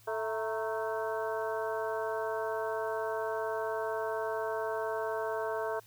harmonic tone with a mistuned harmonic, 220 Hz, A3, in tune, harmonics 2 / 3 / 4 / 5 / 6 / 7, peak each -35 / -36 / -39 / -42 / -46 / -42 dBFS, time 0.07-5.8 s, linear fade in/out 10 ms, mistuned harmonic 4, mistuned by +85 cents, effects added 111 Hz sine -61 dBFS peak until 5.86 s + white hiss -61 dBFS RMS until 5.86 s

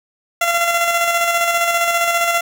15% pulse tone with tremolo, 684 Hz, F5, 36 cents flat, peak -7 dBFS, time 0.41-2.41 s, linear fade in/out 5 ms, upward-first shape square, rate 15 Hz, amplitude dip 35%, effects none

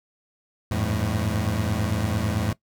25% pulse tone cluster, 84.9 / 100.6 / 109.6 Hz, F2 / G2 / A2, -48 / +45 / -6 cents, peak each -24 / -26 / -22 dBFS, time 0.71-2.53 s, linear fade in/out 5 ms, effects noise-tail reverb RT60 0.1 s tail -19 dB re dry

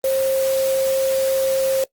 sine tone in noise, 533 Hz, C5, 32 cents sharp, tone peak -16 dBFS, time 0.04-1.84 s, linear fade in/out 2 ms, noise white, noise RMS -30 dBFS, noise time 0.04-1.84 s, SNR +11 dB, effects noise-tail reverb RT60 0.1 s tail -21 dB re dry + Opus 24 kbps

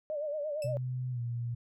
sine tone with vibrato, 597 Hz, D5, 28 cents sharp, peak -32 dBFS, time 0.1-0.77 s, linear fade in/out 0 ms, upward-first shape sine, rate 8.7 Hz, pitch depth 80 cents each way
15% pulse tone with exponential decay, 2637 Hz, E7, in tune, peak -34 dBFS, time 0.62-0.75 s, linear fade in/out 2 ms, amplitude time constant 28 ms
sine tone with pitch glide, 126.7 to 118.9 Hz, B2 to A#2, +45 to +35 cents, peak -32 dBFS, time 0.64-1.55 s, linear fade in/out 10 ms, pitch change -110 cents, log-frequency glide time 1.11-1.2 s
effects none

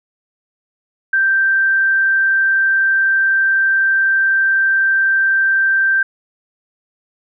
sine tone, 1568 Hz, G6, in tune, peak -11 dBFS, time 1.13-6.03 s, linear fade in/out 5 ms, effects none

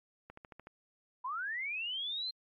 click train, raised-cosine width 0.5 ms, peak -34 dBFS, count 6, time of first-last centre 0.3-0.67 s, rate 13.5 Hz
sine linear sweep, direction up, 959 to 4186 Hz, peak -35 dBFS, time 1.24-2.31 s, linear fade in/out 10 ms
effects AAC 48 kbps

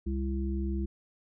harmonic tone, 67 Hz, C2, 42 cents sharp, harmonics 1 / 3 / 5, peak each -30 / -35 / -37 dBFS, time 0.06-0.86 s, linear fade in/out 10 ms, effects none

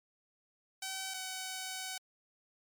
5% pulse tone pair in turn, 764 / 753.9 Hz, G5 / F#5, -45 / +32 cents, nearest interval unison, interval 23 cents, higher first, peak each -26 / -27 dBFS, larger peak first, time 0.82-1.14 / 1.14-1.98 s, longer second, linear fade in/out 5 ms, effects MP3 96 kbps

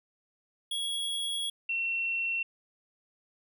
square / sine tone pair in turn, 3331 / 2715 Hz, G#7 / F7, +4 / -50 cents, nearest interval major third, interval 354 cents, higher first, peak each -31 / -28 dBFS, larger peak second, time 0.71-1.5 / 1.69-2.43 s, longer first, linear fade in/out 5 ms, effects none

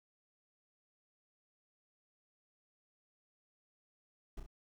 brown noise with echo, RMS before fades -42 dBFS, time 4.37-4.4 s, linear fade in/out 5 ms, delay 32 ms, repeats 2, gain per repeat -5 dB, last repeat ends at 4.464 s, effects none

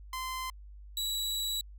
sawtooth tone pair in turn, 1035 / 3908 Hz, C6 / B7, -19 / -19 cents, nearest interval octave + major seventh, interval 2300 cents, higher second, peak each -31 / -28 dBFS, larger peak second, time 0.13-0.5 / 0.97-1.61 s, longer second, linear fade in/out 2 ms, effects added 50 Hz sine -46 dBFS peak until 1.78 s

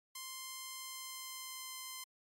5% pulse tone with pitch glide, 1046.5 to 1038.1 Hz, C6 to C6, 0 to -14 cents, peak -32 dBFS, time 0.15-2.04 s, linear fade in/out 5 ms, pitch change -14 cents, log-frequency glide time 0.76-1.73 s, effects MP3 64 kbps

